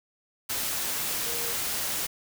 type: tone in noise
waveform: sine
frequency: 470 Hz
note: A#4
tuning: 14 cents sharp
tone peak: -39 dBFS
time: 1.26-1.53 s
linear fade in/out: 10 ms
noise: white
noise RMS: -30 dBFS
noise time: 0.49-2.07 s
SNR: -12 dB
effects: none